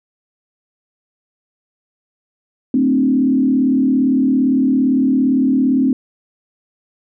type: tone with frequency modulation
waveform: sine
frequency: 261.6 Hz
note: C4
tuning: in tune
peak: -11 dBFS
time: 2.74-5.93 s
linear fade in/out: 2 ms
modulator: 37.6 Hz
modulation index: 0.95
effects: none